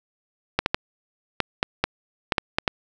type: clicks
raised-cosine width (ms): 0.3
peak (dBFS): -3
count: 10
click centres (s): 0.59 / 0.661 / 0.745 / 1.403 / 1.629 / 1.84 / 2.322 / 2.382 / 2.585 / 2.678
effects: none